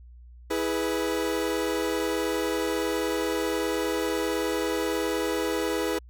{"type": "chord", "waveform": "40% pulse", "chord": "E major", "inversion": "none", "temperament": "equal with one note detuned", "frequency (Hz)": [325.3, 415.3, 493.9], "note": ["E4", "G#4", "B4"], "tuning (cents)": [-23, 0, 0], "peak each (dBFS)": -29, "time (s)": [0.5, 5.99], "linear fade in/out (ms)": 10, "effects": ["added 60 Hz sine -45 dBFS peak until 6.09 s"]}